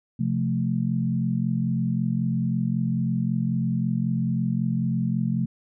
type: chord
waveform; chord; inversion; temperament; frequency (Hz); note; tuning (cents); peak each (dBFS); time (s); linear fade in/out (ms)
sine; F major; second; equal; 130.81 / 174.61 / 220; C3 / F3 / A3; 0 / 0 / 0; -26; 0.19-5.46; 10
effects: none